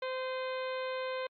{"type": "harmonic tone with a mistuned harmonic", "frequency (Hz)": 517, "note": "C5", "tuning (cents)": -21, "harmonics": [1, 2, 3, 4, 5, 6, 7, 8], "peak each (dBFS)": [-35, -41, -45, -47, -49, -51, -52, -53], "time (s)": [0.02, 1.27], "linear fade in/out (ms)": 5, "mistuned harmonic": 5, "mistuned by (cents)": -53, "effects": ["AAC 48 kbps"]}